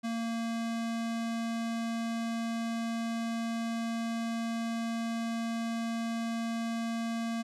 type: tone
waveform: square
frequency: 229.5 Hz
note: A#3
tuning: 27 cents flat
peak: -32 dBFS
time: 0.03-7.43 s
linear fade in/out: 20 ms
effects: low-pass 9000 Hz 12 dB/octave